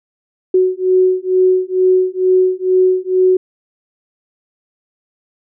sine beating tone pair, 369.6 / 371.8 Hz, F#4 / F#4, -2 / +8 cents, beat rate 2.2 Hz, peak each -13 dBFS, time 0.54-3.37 s, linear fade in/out 5 ms, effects none

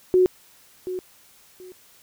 sine tone with echo, 367.4 Hz, F#4, 12 cents flat, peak -13 dBFS, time 0.14-0.26 s, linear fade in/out 0 ms, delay 730 ms, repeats 2, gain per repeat -13 dB, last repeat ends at 1.72 s, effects white hiss -54 dBFS RMS until 2.02 s

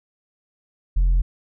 sine tone with tanh clipping, 43.3 Hz, F1, 14 cents flat, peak -15 dBFS, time 0.96-1.22 s, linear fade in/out 10 ms, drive 2 dB, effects none

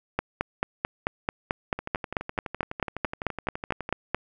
two click trains, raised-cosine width 0.5 ms, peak -9 / -17 dBFS, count 19 / 26, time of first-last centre 0.19-4.146 / 1.79-3.891 s, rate 4.55 / 11.9 Hz, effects none

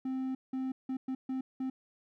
triangle tone bursts at uneven times, 261.6 Hz, C4, in tune, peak -30 dBFS, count 6, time 0.05-0.35 / 0.53-0.72 / 0.89-0.97 / 1.08-1.15 / 1.29-1.41 / 1.6-1.7 s, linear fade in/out 5 ms, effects none

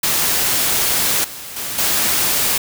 white noise with level steps, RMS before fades -17 / -32 / -25 / -17 dBFS, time 0.03-2.58 s, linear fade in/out 5 ms, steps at 1.24 / 1.56 / 1.78 s, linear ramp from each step 5 ms, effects none

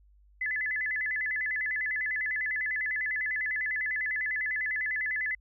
sine tone with vibrato, 1864.7 Hz, A#6, in tune, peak -28 dBFS, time 0.41-5.35 s, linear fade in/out 5 ms, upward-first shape square, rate 10 Hz, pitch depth 140 cents each way, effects added 50 Hz sine -57 dBFS peak until 5.4 s

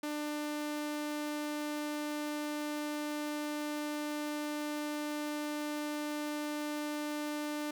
sawtooth tone, 298 Hz, D4, 25 cents sharp, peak -31 dBFS, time 0.03-7.71 s, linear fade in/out 5 ms, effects none

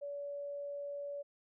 sine tone, 571 Hz, D5, 49 cents flat, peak -39 dBFS, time 0.01-1.23 s, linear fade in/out 20 ms, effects none

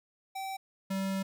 square tone pair in turn, 772 / 193 Hz, G5 / G3, -27 / -27 cents, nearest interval 2 octaves, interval 2400 cents, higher first, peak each -36 / -31 dBFS, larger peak second, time 0.35-0.57 / 0.9-1.23 s, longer second, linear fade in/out 10 ms, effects none

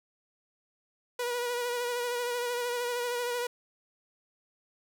sawtooth tone with vibrato, 485 Hz, B4, 31 cents flat, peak -26 dBFS, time 1.19-3.47 s, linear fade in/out 5 ms, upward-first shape sine, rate 13 Hz, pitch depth 30 cents each way, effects none

